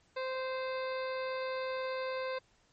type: harmonic tone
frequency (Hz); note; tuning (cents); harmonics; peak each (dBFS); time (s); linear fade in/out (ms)
520; C5; -11; 1 / 2 / 3 / 4 / 5 / 7 / 8 / 9; -35 / -41 / -45 / -47 / -49 / -52 / -53 / -54; 0.16-2.39; 10
effects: pink hiss -69 dBFS RMS until 2.72 s + MP3 32 kbps